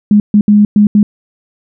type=tone bursts at uneven times; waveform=sine; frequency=207.7 Hz; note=G#3; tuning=in tune; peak=-3 dBFS; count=5; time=0.11-0.2 / 0.34-0.41 / 0.48-0.65 / 0.76-0.87 / 0.95-1.03 s; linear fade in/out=2 ms; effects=none